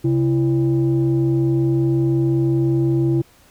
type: tone pair together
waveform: sine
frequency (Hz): 133.3 / 334.3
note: C3 / E4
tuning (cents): +33 / +24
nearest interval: octave + major third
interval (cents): 1591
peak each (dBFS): -16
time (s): 0.04-3.22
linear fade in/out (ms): 10
effects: tanh soft clip ceiling -10 dBFS + pink hiss -52 dBFS RMS until 3.5 s